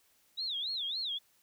sine tone with vibrato, 3729 Hz, A#7, in tune, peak -33 dBFS, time 0.37-1.19 s, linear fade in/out 20 ms, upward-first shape sine, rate 3.6 Hz, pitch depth 250 cents each way, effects white hiss -69 dBFS RMS until 1.42 s

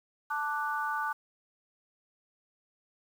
sine chord, D major, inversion second, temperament equal, 880 / 1174.7 / 1480 Hz, A5 / D6 / F#6, 0 / 0 / 0 cents, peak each -34 dBFS, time 0.3-1.13 s, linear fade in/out 10 ms, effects 9-bit

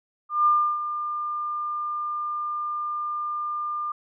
sine tone with ADSR envelope, 1200 Hz, D6, 37 cents sharp, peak -15 dBFS, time 0.29-3.92 s, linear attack 170 ms, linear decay 320 ms, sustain -11 dB, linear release 4 ms, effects none

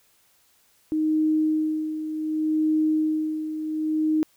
sine tone with tremolo, 311.1 Hz, D#4, in tune, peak -18 dBFS, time 0.92-4.23 s, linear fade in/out 0 ms, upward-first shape sine, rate 0.67 Hz, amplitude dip 65%, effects white hiss -62 dBFS RMS until 4.36 s

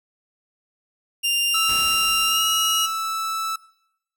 sawtooth tone with pitch glide, 2794 to 2884 Hz, F7 to F#7, 0 to -45 cents, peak -16 dBFS, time 1.23-2.87 s, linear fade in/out 20 ms, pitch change +55 cents, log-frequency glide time 2.26-2.46 s
45% pulse tone, 1315 Hz, E6, 5 cents flat, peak -23 dBFS, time 1.54-3.56 s, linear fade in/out 5 ms
pink noise with exponential decay, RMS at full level -34 dBFS, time 1.69-3.53 s, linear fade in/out 2 ms, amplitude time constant 400 ms
effects noise-tail reverb RT60 0.8 s tail -22 dB re dry

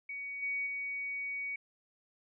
sine tone with level steps, 2250 Hz, C#7, 25 cents sharp, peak -38 / -32 / -35 dBFS, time 0.09-1.56 s, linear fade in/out 5 ms, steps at 0.42 / 0.66 s, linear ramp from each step 10 ms, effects none

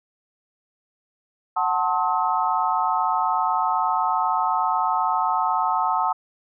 sine chord, F# diminished seventh, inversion none, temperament just, 740 / 888 / 1065.6 / 1278.7 Hz, F#5 / A5 / C6 / Eb6, 0 / +16 / +31 / +47 cents, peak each -25 / -23 / -26 / -25 dBFS, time 1.56-6.13 s, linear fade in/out 10 ms, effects none

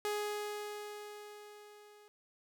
sawtooth tone with level ramp, 416.9 Hz, G#4, 7 cents sharp, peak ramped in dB -29 to -54 dBFS, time 0.05-2.08 s, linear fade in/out 0 ms, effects none

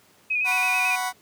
sine tone with vibrato, 2489 Hz, D#7, in tune, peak -21 dBFS, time 0.3-0.96 s, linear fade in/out 10 ms, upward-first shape square, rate 9.1 Hz, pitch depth 32 cents each way
30% pulse chord, F# suspended fourth, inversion none, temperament just, 740 / 986.7 / 1110 Hz, F#5 / B5 / C#6, 0 / -2 / +2 cents, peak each -25 / -27 / -31 dBFS, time 0.44-1.13 s, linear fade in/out 50 ms
effects pink hiss -57 dBFS RMS until 1.21 s + high-pass 150 Hz 12 dB/octave

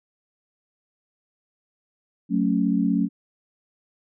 sine chord, F# minor, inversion none, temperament just, 185 / 222 / 277.5 Hz, F#3 / A3 / C#4, 0 / +16 / +2 cents, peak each -23 dBFS, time 2.29-3.09 s, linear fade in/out 50 ms, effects none

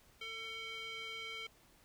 square tone with band-pass filter, 448.3 Hz, A4, 32 cents sharp, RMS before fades -45 dBFS, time 0.21-1.47 s, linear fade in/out 5 ms, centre 2700 Hz, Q 5.9, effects pink hiss -66 dBFS RMS until 1.84 s

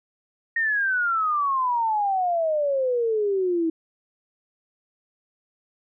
sine exponential sweep, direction down, 1864.7 to 320 Hz, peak -20 dBFS, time 0.56-3.7 s, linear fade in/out 5 ms, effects none

